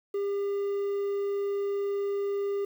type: tone with quantisation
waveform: triangle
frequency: 401.1 Hz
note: G4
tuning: 40 cents sharp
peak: -25 dBFS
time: 0.14-2.65 s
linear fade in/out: 5 ms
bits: 9
effects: none